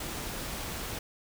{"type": "noise", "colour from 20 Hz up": "pink", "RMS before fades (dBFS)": -37, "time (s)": [0, 0.99], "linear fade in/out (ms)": 5, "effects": []}